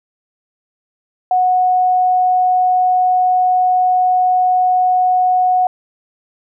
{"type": "tone", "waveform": "sine", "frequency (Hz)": 734, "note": "F#5", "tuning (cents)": -14, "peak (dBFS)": -10, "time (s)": [1.31, 5.67], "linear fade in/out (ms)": 2, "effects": []}